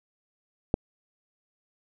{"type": "click", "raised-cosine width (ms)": 2, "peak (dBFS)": -8, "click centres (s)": 0.741, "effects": []}